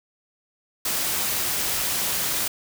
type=noise; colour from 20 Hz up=white; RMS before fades=-25 dBFS; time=0.85-2.48 s; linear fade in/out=5 ms; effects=none